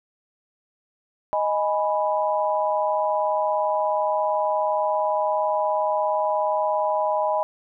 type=chord; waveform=sine; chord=G# minor; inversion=second; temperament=equal; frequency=622.3 / 830.6 / 987.8 Hz; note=D#5 / G#5 / B5; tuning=0 / 0 / 0 cents; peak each=-23 / -25 / -25 dBFS; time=1.33-7.43 s; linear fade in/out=0 ms; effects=none